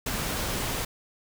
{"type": "noise", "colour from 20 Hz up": "pink", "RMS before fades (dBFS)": -30, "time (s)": [0.06, 0.85], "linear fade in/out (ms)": 5, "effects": []}